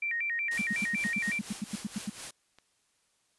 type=tone with vibrato; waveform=sine; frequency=2093 Hz; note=C7; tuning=in tune; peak=-29 dBFS; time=0.02-1.39 s; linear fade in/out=5 ms; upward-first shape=square; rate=5.4 Hz; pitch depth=200 cents each way
type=noise with tremolo; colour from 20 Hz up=white; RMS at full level=-40 dBFS; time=0.51-2.31 s; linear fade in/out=5 ms; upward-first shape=sine; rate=4.2 Hz; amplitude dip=65%
type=tone bursts; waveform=sine; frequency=207.7 Hz; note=G#3; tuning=in tune; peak=-29 dBFS; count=14; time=0.59-2.098 s; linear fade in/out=5 ms; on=26 ms; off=88 ms
type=click; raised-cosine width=0.2 ms; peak=-36 dBFS; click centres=2.586 s
effects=white hiss -72 dBFS RMS until 3.38 s + resampled to 24000 Hz